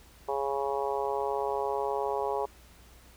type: harmonic tone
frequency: 138.59 Hz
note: C#3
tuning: in tune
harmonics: 3 / 4 / 5 / 6 / 7 / 8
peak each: -32 / -35 / -37 / -34 / -36 / -41 dBFS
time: 0.28-2.46 s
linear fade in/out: 10 ms
effects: added 60 Hz sine -56 dBFS peak until 3.16 s + pink hiss -57 dBFS RMS until 3.16 s